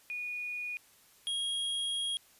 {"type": "tone pair in turn", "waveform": ["sine", "square"], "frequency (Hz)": [2455, 3277], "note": ["D#7", "G#7"], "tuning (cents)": [-24, -24], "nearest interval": "perfect fourth", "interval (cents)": 500, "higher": "second", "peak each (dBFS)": [-35, -32], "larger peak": "second", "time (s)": [[0.1, 0.77], [1.27, 2.17]], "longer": "second", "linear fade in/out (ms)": 0, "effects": ["white hiss -62 dBFS RMS until 2.39 s", "resampled to 32000 Hz"]}